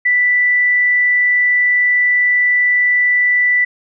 sine tone, 1975.5 Hz, B6, in tune, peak -10 dBFS, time 0.05-3.65 s, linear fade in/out 10 ms, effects none

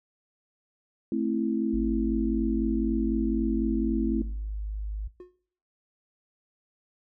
sine chord, A minor, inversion none, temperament just, 220 / 264 / 330 Hz, A3 / C4 / E4, 0 / +16 / +2 cents, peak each -29 dBFS, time 1.12-4.22 s, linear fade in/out 2 ms
sine tone, 51.91 Hz, G#1, in tune, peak -29 dBFS, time 1.73-5.08 s, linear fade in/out 10 ms
triangle tone with exponential decay, 360 Hz, F#4, 47 cents flat, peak -36 dBFS, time 5.2-5.39 s, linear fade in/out 2 ms, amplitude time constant 40 ms
effects noise-tail reverb RT60 0.6 s tail -20 dB re dry

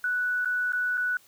sine tone with dropouts, 1480 Hz, F#6, in tune, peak -24 dBFS, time 0.04-1.17 s, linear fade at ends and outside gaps 2 ms, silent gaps 0.448-0.456 / 0.722-0.732 / 0.973-0.977 s, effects white hiss -58 dBFS RMS until 1.27 s

